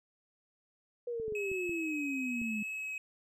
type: exponential sweep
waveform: sine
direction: down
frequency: 488.3 to 207.7 Hz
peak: -34 dBFS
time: 1.07-2.63 s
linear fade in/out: 5 ms
type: clicks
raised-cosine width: 3 ms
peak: -35 dBFS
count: 6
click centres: 1.199 / 1.281 / 1.323 / 1.516 / 1.694 / 2.416 s
type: tone with vibrato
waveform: triangle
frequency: 2558 Hz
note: D#7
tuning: 47 cents sharp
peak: -35 dBFS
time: 1.35-2.98 s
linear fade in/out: 2 ms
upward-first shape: sine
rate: 0.98 Hz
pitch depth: 14 cents each way
effects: none